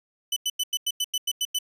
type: tone bursts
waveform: sawtooth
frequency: 2999 Hz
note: F#7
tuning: 23 cents sharp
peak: -20 dBFS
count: 10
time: 0.32-1.588 s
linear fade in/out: 5 ms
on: 44 ms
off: 92 ms
effects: resampled to 32000 Hz